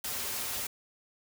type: noise with comb filter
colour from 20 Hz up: white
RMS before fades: -35 dBFS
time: 0.04-0.67 s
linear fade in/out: 5 ms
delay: 6.1 ms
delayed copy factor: -0.7
effects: none